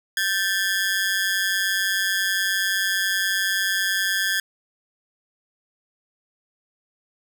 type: ring-modulated tone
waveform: sawtooth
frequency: 1661.2 Hz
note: G#6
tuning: in tune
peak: -14 dBFS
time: 0.17-4.4 s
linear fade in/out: 2 ms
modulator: 95.3 Hz
effects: none